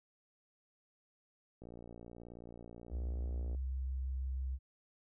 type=click train; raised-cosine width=2 ms; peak=-38 dBFS; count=114; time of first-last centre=1.62-3.548 s; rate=58.6 Hz
type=tone with vibrato; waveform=sine; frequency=65.41 Hz; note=C2; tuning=in tune; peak=-35 dBFS; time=2.9-4.59 s; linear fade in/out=50 ms; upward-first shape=triangle; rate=6.1 Hz; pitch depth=12 cents each way
effects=none